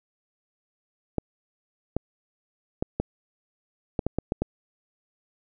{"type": "clicks", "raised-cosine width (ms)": 2, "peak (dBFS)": -11, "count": 9, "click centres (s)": [1.183, 1.966, 2.825, 3, 3.992, 4.066, 4.186, 4.321, 4.42], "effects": []}